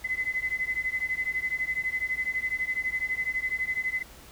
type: beating tone pair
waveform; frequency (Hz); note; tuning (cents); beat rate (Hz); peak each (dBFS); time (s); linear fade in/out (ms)
sine; 2023 / 2035; B6 / C7; +41 / -49; 12; -30; 0.04-4.03; 10
effects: added 60 Hz sine -53 dBFS peak until 4.31 s + pink hiss -50 dBFS RMS until 4.31 s